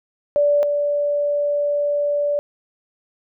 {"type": "tone pair in turn", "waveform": "sine", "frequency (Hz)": [581, 581], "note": ["D5", "D5"], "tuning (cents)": [-19, -19], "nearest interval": "unison", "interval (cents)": 0, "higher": "neither", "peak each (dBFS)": [-13, -17], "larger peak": "first", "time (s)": [[0.36, 0.63], [0.63, 2.39]], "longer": "second", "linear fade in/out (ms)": 0, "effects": []}